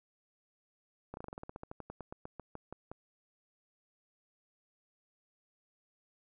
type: slowing click train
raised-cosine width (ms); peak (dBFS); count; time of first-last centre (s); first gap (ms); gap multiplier
1; -29; 21; 1.14-2.916; 31; 1.1
effects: none